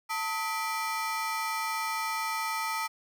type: ring-modulated tone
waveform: 30% pulse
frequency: 1083 Hz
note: C#6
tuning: 41 cents flat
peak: -24 dBFS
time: 0.09-2.88 s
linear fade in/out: 20 ms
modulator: 190 Hz
effects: 11-bit